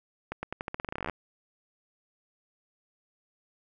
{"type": "accelerating click train", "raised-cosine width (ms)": 0.5, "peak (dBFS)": -18, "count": 19, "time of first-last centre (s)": [0.32, 1.097], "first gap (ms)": 110, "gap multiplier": 0.87, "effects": []}